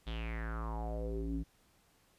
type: tone with low-pass filter sweep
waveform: square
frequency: 56.1 Hz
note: A1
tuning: 34 cents sharp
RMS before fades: -38 dBFS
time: 0.06-1.44 s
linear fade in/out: 20 ms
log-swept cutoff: 3600 to 230 Hz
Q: 6
effects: pink hiss -69 dBFS RMS until 2.18 s + resampled to 32000 Hz